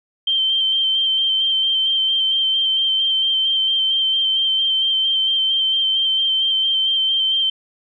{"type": "tone with vibrato", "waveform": "sine", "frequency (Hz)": 3130, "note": "G7", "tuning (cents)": -3, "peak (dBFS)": -15, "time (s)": [0.27, 7.5], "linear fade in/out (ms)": 5, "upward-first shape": "square", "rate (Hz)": 4.4, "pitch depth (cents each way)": 16, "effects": []}